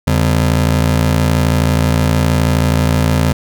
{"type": "ring-modulated tone", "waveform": "30% pulse", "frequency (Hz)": 111.7, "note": "A2", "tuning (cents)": 27, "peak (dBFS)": -5, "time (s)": [0.07, 3.33], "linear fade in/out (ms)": 5, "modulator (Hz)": 29.5, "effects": []}